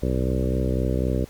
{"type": "harmonic tone with a mistuned harmonic", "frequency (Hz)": 63.9, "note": "C2", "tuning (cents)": -40, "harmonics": [1, 2, 3, 4, 5, 6, 7, 8, 9], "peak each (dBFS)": [-24, -27, -29, -30, -31, -32, -32, -33, -34], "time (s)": [0.02, 1.25], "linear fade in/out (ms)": 10, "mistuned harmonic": 1, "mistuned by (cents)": 27, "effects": ["pink hiss -49 dBFS RMS until 1.29 s", "MP3 96 kbps"]}